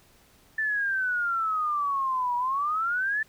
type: exponential two-way sweep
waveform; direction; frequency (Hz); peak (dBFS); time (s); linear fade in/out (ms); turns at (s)
sine; down then up; 1774 to 960 to 1774; -24; 0.58-3.23; 5; 2.36
effects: pink hiss -59 dBFS RMS until 3.28 s